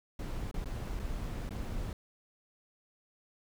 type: noise with dropouts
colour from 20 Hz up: brown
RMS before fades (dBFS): -37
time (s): 0.19-1.93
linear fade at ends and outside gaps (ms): 2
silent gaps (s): 0.513-0.541 / 0.644-0.657 / 0.993-0.997 / 1.492-1.507
effects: none